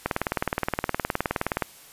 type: click train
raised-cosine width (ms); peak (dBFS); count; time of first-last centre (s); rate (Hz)
0.5; -8; 31; 0.06-1.623; 19.2
effects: white hiss -49 dBFS RMS until 1.92 s + resampled to 32000 Hz